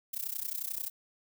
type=noise with amplitude modulation; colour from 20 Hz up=violet; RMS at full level=-33 dBFS; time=0.13-0.9 s; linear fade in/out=10 ms; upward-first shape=sine; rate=31.3 Hz; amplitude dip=90%; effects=none